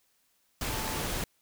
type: tone in noise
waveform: sine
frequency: 880 Hz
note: A5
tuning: in tune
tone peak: -40 dBFS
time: 0.7-1.02 s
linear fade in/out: 2 ms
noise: pink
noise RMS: -33 dBFS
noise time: 0.61-1.24 s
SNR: -10 dB
effects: white hiss -71 dBFS RMS until 1.41 s